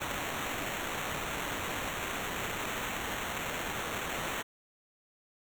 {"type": "noise with sample-and-hold", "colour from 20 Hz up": "white", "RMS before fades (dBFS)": -36, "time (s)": [0, 4.43], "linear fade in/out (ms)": 20, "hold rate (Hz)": 4900, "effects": []}